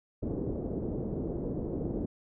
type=low-pass noise; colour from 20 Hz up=white; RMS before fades=-34 dBFS; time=0.22-2.06 s; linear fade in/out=10 ms; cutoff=420 Hz; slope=24 dB/octave; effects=none